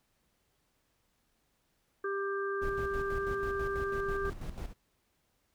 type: harmonic tone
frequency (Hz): 395.4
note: G4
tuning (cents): +15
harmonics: 1 / 3 / 4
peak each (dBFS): -33 / -38 / -39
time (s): 2.04-4.3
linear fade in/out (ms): 5
type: noise with tremolo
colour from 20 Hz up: brown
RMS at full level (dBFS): -38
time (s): 2.61-4.74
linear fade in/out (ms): 20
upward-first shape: square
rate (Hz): 6.1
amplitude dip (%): 60
effects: pink hiss -75 dBFS RMS until 5.54 s